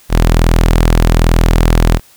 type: tone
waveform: sawtooth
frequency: 41.2 Hz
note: E1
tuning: in tune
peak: -3 dBFS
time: 0.09-2 s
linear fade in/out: 50 ms
effects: white hiss -45 dBFS RMS until 2.16 s